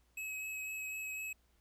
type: tone with vibrato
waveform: square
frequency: 2564 Hz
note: E7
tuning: 49 cents flat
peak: -40 dBFS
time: 0.17-1.33 s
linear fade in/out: 5 ms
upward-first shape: sine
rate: 4 Hz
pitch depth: 11 cents each way
effects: added 60 Hz sine -70 dBFS peak until 1.6 s + pink hiss -75 dBFS RMS until 1.6 s